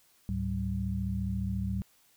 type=tone cluster; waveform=sine; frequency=72.3 / 106.8 / 191.6 Hz; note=D2 / G#2 / G3; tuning=-27 / +49 / -39 cents; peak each=-34 / -34 / -33 dBFS; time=0.29-1.82 s; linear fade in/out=0 ms; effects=white hiss -65 dBFS RMS until 2.16 s